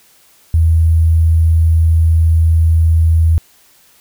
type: tone with sample-and-hold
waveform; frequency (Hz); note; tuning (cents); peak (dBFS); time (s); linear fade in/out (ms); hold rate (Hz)
sine; 81.5; E2; -19; -7; 0.54-3.38; 0; 11025
effects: white hiss -49 dBFS RMS until 4 s